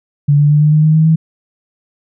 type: tone with pitch steps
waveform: sine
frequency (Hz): 144.4 / 146.58 / 148.8 / 151.05 / 153.34 / 155.66 / 158.02 / 160.41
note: D3 / D3 / D3 / D3 / D#3 / D#3 / D#3 / E3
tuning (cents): -29 / -3 / +23 / +49 / -25 / +1 / +27 / -47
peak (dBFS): -6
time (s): 0.28-1.16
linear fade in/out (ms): 10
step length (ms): 110
effects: none